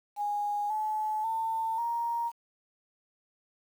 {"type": "tone with pitch steps", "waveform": "sine", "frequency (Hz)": [825, 860.5, 897.6, 936.3], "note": ["G#5", "A5", "A5", "A#5"], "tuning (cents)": [-12, -39, 34, 7], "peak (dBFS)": -28, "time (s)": [0.16, 2.32], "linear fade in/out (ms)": 50, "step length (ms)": 540, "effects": ["9-bit"]}